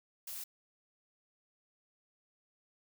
blue noise, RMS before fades -43 dBFS, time 0.27-0.44 s, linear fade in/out 5 ms, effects none

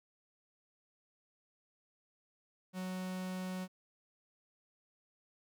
45% pulse tone, 185 Hz, F#3, in tune, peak -38 dBFS, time 2.73-3.68 s, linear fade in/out 50 ms, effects none

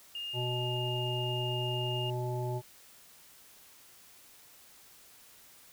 sine tone, 2828 Hz, F7, 21 cents sharp, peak -36 dBFS, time 0.15-2.1 s, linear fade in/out 2 ms
harmonic tone, 123.47 Hz, B2, in tune, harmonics 1 / 3 / 5 / 7, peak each -33 / -38 / -42 / -41 dBFS, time 0.33-2.62 s, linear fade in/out 50 ms
effects white hiss -57 dBFS RMS until 5.72 s

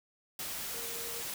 sine tone in noise, 466.2 Hz, A#4, in tune, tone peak -47 dBFS, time 0.74-1.22 s, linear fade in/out 2 ms, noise white, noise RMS -39 dBFS, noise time 0.39-1.34 s, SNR -11 dB, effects none

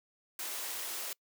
white high-pass noise, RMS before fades -39 dBFS, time 0.39-1.13 s, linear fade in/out 2 ms, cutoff 320 Hz, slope 24 dB/octave, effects noise-tail reverb RT60 0.1 s tail -26 dB re dry

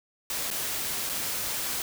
white noise with dropouts, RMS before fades -31 dBFS, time 0.3-1.82 s, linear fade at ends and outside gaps 1 ms, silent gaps 0.504-0.511 / 1.092-1.096 s, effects none

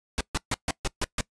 pink noise bursts, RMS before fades -26 dBFS, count 7, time 0.18-1.209 s, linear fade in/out 0 ms, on 27 ms, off 140 ms, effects noise-tail reverb RT60 0.1 s tail -23 dB re dry + resampled to 22050 Hz

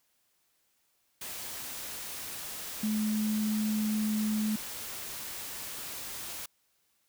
sine tone in noise, 214.3 Hz, A3, 45 cents flat, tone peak -27 dBFS, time 2.83-4.56 s, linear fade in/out 5 ms, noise white, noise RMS -40 dBFS, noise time 1.21-6.46 s, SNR +10 dB, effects white hiss -73 dBFS RMS until 7.08 s

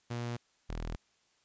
sawtooth tone pair in turn, 119.4 / 40.61 Hz, A#2 / E1, +42 / -25 cents, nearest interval octave + perfect fifth, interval 1867 cents, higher first, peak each -31 / -32 dBFS, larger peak first, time 0.1-0.37 / 0.69-0.96 s, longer neither, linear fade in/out 10 ms, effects white hiss -71 dBFS RMS until 1.44 s + resampled to 16000 Hz

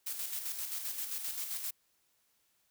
blue noise with tremolo, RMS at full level -37 dBFS, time 0.06-1.71 s, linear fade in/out 10 ms, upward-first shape square, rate 7.6 Hz, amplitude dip 45%, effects white hiss -74 dBFS RMS until 2.7 s

